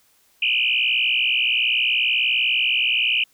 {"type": "tone with frequency modulation", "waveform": "sine", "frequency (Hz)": 2714, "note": "E7", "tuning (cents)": 50, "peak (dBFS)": -17, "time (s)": [0.42, 3.24], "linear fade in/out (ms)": 5, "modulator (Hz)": 60.7, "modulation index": 5, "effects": ["white hiss -60 dBFS RMS until 3.33 s"]}